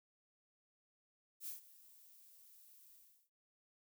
violet noise with ADSR envelope, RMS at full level -44 dBFS, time 1.4-3.3 s, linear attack 73 ms, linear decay 130 ms, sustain -19 dB, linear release 350 ms, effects none

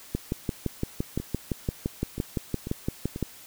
two click trains, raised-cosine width 3 ms, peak -20 / -13 dBFS, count 5 / 19, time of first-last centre 1.2-3.161 / 0.15-3.227 s, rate 2.04 / 5.85 Hz, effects white hiss -48 dBFS RMS until 3.46 s

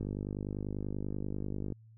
click train, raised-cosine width 3 ms, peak -24 dBFS, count 87, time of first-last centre 0.01-1.723 s, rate 50.2 Hz, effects added 111 Hz sine -54 dBFS peak until 1.97 s

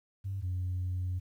sine tone pair in turn, 97.2 / 91.08 Hz, G2 / F#2, -14 / -27 cents, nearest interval minor second, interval 113 cents, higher first, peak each -32 / -29 dBFS, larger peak second, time 0.24-0.42 / 0.42-1.2 s, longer second, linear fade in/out 20 ms, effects tanh soft clip ceiling -28 dBFS + 11-bit

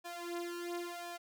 sawtooth tone with flanger, 346.7 Hz, F4, 13 cents flat, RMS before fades -42 dBFS, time 0.04-1.18 s, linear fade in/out 20 ms, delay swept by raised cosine 1.2 to 3.6 ms, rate 0.96 Hz, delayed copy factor +0.9, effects none

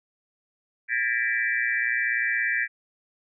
sine tone cluster, 1622 / 1743 / 1863 / 1980 / 2330 Hz, G#6 / A6 / A#6 / B6 / D7, -41 / -17 / -2 / +4 / -14 cents, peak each -29 dBFS, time 0.88-2.68 s, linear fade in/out 50 ms, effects none

